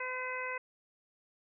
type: harmonic tone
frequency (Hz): 509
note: C5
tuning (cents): -48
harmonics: 1 / 2 / 3 / 4 / 5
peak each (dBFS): -42 / -41 / -42 / -40 / -43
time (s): 0-0.58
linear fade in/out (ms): 5
effects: none